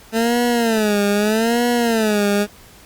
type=tone with vibrato; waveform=20% pulse; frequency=221.3 Hz; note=A3; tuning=10 cents sharp; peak=-10 dBFS; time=0.12-2.47 s; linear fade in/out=50 ms; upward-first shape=sine; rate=0.8 Hz; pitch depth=150 cents each way; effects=pink hiss -45 dBFS RMS until 2.85 s + Opus 48 kbps